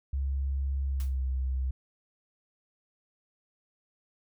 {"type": "tone with pitch glide", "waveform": "sine", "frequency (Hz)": [68.2, 65.08], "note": ["C#2", "C2"], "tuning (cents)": [-28, -9], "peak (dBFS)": -27, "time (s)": [0.13, 1.71], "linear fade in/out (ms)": 5, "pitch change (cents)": -81, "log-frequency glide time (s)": [0.86, 1.24]}
{"type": "noise with exponential decay", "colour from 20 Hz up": "white", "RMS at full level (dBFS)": -44, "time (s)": [1, 1.17], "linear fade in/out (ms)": 1, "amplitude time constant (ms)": 35}
{"effects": []}